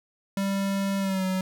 square tone with pitch glide, 196.4 to 187.31 Hz, G3 to F#3, +4 to +22 cents, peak -25 dBFS, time 0.37-1.41 s, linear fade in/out 2 ms, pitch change -82 cents, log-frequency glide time 0.99-1.25 s, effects none

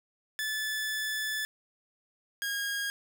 sawtooth tone pair in turn, 1737 / 1631.3 Hz, A6 / G#6, -23 / -31 cents, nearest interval minor second, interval 108 cents, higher first, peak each -27 dBFS, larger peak neither, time 0.39-1.45 / 2.42-2.9 s, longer first, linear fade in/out 0 ms, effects none

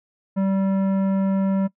sine tone with tanh clipping, 193.5 Hz, G3, 22 cents flat, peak -20 dBFS, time 0.36-1.68 s, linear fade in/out 20 ms, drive 13 dB, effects noise-tail reverb RT60 0.1 s tail -21 dB re dry

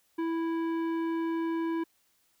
triangle tone with tanh clipping, 329.6 Hz, E4, in tune, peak -30 dBFS, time 0.18-1.84 s, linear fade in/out 10 ms, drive 17 dB, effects white hiss -70 dBFS RMS until 2.4 s

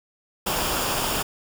pink noise with comb filter, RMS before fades -25 dBFS, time 0.46-1.23 s, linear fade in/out 10 ms, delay 0.49 ms, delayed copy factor -0.5, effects none

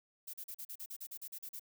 violet noise bursts, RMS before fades -45 dBFS, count 13, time 0.27-1.596 s, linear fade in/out 10 ms, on 66 ms, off 39 ms, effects none

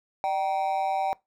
triangle tone with amplitude modulation, 772 Hz, G5, 27 cents flat, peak -18 dBFS, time 0.24-1.13 s, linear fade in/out 0 ms, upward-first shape sine, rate 170 Hz, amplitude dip 85%, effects noise-tail reverb RT60 0.2 s tail -22 dB re dry

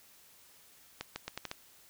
accelerating click train, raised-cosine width 0.2 ms, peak -20 dBFS, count 6, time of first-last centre 1.01-1.514 s, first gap 150 ms, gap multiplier 0.8, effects white hiss -60 dBFS RMS until 1.89 s

